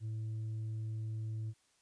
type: tone with tanh clipping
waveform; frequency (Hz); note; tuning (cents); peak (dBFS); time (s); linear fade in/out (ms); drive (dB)
triangle; 110; A2; 0; -37; 0-1.54; 50; 7
effects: white hiss -72 dBFS RMS until 1.81 s + resampled to 22050 Hz